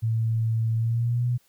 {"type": "tone with pitch glide", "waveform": "sine", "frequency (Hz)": [112.8, 122.3], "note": ["A2", "B2"], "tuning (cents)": [44, -16], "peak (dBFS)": -21, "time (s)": [0.02, 1.38], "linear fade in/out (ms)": 20, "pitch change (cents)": 140, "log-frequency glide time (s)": [0.76, 1.27], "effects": ["white hiss -64 dBFS RMS until 1.48 s"]}